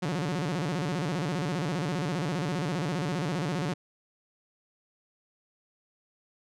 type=tone with vibrato; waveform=sawtooth; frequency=162.1 Hz; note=E3; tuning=29 cents flat; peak=-24 dBFS; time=0.02-3.74 s; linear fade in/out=10 ms; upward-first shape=square; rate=15 Hz; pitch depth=200 cents each way; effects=low-pass 7000 Hz 12 dB/octave